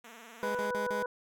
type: tone with vibrato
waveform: 5% pulse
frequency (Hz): 230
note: A#3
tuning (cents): -23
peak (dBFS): -37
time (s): 0.04-0.67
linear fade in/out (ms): 5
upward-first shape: sine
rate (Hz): 20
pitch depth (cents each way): 95
type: harmonic tone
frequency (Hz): 493.9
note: B4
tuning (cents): 0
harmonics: 1 / 2 / 3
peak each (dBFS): -33 / -36 / -38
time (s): 0.43-1.06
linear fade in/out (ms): 2
type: tone bursts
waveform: 15% pulse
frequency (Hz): 207.7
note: G#3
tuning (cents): 0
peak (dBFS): -30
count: 4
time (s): 0.43-1.027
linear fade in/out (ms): 0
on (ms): 120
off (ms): 39
effects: none